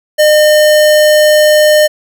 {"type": "tone", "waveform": "square", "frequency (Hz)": 607, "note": "D#5", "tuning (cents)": -43, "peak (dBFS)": -5, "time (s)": [0.18, 1.88], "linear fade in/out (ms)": 20, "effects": []}